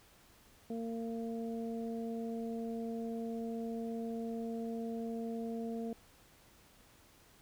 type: harmonic tone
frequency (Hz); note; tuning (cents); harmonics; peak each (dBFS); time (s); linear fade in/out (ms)
228.8; A#3; -32; 1 / 2 / 3; -38 / -42 / -48; 0.7-5.93; 2
effects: pink hiss -63 dBFS RMS until 7.41 s